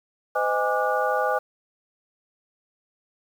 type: tone cluster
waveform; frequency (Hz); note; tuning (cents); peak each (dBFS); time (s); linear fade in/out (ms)
sine; 511 / 624 / 821 / 1180 / 1452; C5 / D#5 / G#5 / D6 / F#6; -41 / +5 / -20 / +8 / -33; -26 / -27 / -26 / -28 / -29; 0.35-1.39; 10
effects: 8-bit